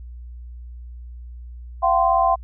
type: tone cluster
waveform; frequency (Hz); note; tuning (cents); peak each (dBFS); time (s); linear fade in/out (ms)
sine; 683 / 760 / 1038; F5 / F#5 / C6; -39 / +46 / -14; -19; 1.82-2.36; 20
effects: added 60 Hz sine -34 dBFS peak until 2.43 s